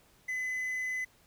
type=tone with quantisation; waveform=triangle; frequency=2018 Hz; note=B6; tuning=37 cents sharp; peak=-30 dBFS; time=0.28-1.05 s; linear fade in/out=10 ms; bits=10; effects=pink hiss -64 dBFS RMS until 1.26 s